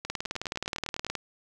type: two click trains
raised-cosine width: 0.2 ms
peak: -14 / -18 dBFS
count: 21 / 11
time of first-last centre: 0.1-1.153 / 0.05-1.066 s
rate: 19 / 9.84 Hz
effects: none